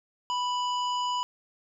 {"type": "harmonic tone", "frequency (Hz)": 987.8, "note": "B5", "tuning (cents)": 0, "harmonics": [1, 3, 5, 7], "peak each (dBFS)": [-27, -34, -43, -45], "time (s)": [0.3, 1.23], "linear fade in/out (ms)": 0, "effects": []}